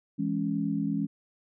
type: chord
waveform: sine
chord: C# minor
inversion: first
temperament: just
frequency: 166.31 / 207.9 / 277.2 Hz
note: E3 / G#3 / C#4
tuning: +16 / +2 / 0 cents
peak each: -32 / -30 / -30 dBFS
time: 0.18-1.07 s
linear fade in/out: 20 ms
effects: none